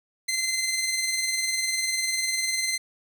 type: tone with tremolo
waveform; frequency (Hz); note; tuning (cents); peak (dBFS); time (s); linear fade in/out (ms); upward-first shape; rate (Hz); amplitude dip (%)
15% pulse; 2067; C7; -22; -16; 0.28-2.78; 10; triangle; 20; 50
effects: none